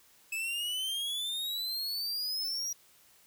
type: exponential sweep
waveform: 45% pulse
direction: up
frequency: 2594 to 5780 Hz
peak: -32 dBFS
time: 0.32-2.73 s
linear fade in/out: 5 ms
effects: white hiss -62 dBFS RMS until 3.26 s